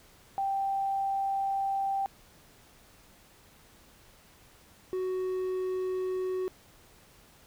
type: tone pair in turn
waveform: sine / triangle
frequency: 784 / 371.4 Hz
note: G5 / F#4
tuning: 0 / +7 cents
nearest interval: octave + minor second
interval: 1293 cents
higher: first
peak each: -27 / -27 dBFS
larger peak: neither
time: 0.38-2.06 / 4.93-6.48 s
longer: first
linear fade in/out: 0 ms
effects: pink hiss -58 dBFS RMS until 7.46 s